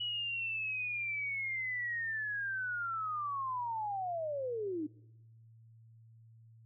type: linear sweep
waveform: sine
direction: down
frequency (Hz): 2939 to 288.5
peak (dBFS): -34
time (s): 0-4.87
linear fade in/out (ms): 10
effects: noise-tail reverb RT60 1.0 s tail -24 dB re dry + added 113 Hz sine -56 dBFS peak until 6.65 s